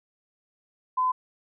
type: tone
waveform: sine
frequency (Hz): 1017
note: C6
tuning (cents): -50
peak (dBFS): -21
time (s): 0.97-1.12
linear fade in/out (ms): 10
effects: none